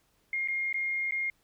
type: tone with dropouts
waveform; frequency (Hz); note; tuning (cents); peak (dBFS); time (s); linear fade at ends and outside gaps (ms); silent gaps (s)
sine; 2131; C7; +31; -28; 0.33-1.3; 2; 0.476-0.484 / 0.728-0.742 / 1.11-1.121
effects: pink hiss -70 dBFS RMS until 1.43 s